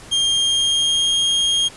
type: tone with pitch glide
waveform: 40% pulse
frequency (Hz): 3207 to 3239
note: G7 to G#7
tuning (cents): +39 to -44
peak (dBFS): -14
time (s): 0.11-1.69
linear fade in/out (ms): 20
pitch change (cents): +17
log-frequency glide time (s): 0.3-1.15
effects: pink hiss -40 dBFS RMS until 1.76 s + resampled to 24000 Hz